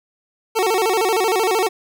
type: tone with vibrato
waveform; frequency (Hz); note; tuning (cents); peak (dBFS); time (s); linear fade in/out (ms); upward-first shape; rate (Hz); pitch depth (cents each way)
25% pulse; 408.4; G#4; -29; -12; 0.55-1.69; 20; square; 13; 160
effects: none